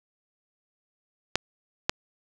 clicks, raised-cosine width 0.2 ms, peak -4 dBFS, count 2, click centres 1.356 / 1.895 s, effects none

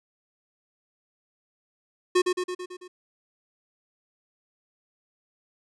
square tone with echo, 362.7 Hz, F#4, 34 cents flat, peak -18 dBFS, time 2.15-2.22 s, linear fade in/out 10 ms, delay 110 ms, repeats 6, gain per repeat -4 dB, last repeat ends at 2.88 s, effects resampled to 22050 Hz

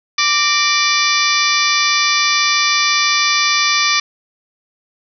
harmonic tone with a mistuned harmonic, 587.3 Hz, D5, in tune, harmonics 2 / 3 / 4 / 5 / 6 / 7 / 8 / 9 / 10, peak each -19 / -22 / -17 / -29 / -21 / -24 / -20 / -23 / -23 dBFS, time 0.18-4 s, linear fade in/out 5 ms, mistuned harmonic 3, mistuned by +72 cents, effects none

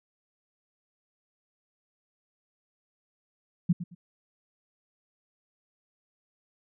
sine tone with echo, 174.61 Hz, F3, in tune, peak -18 dBFS, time 3.69-3.73 s, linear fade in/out 10 ms, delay 110 ms, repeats 2, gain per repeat -13 dB, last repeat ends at 3.95 s, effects none

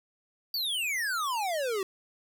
square exponential sweep, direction down, 4699 to 370 Hz, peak -29 dBFS, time 0.54-1.83 s, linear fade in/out 2 ms, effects none

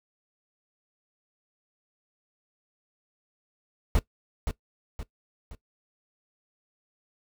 brown noise with echo, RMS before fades -21 dBFS, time 3.95-3.99 s, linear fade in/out 0 ms, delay 520 ms, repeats 3, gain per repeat -7 dB, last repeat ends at 5.55 s, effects noise-tail reverb RT60 0.1 s tail -18 dB re dry

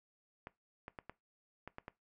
clicks, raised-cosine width 0.5 ms, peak -30 dBFS, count 7, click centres 0.471 / 0.881 / 0.988 / 1.096 / 1.676 / 1.784 / 1.881 s, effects noise-tail reverb RT60 0.2 s tail -20 dB re dry

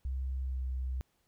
sine tone with pitch glide, 65.41 to 64.29 Hz, C2 to C2, 0 to -30 cents, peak -32 dBFS, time 0.05-1.01 s, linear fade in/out 0 ms, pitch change -30 cents, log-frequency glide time 0.41-0.62 s, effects pink hiss -75 dBFS RMS until 1.27 s

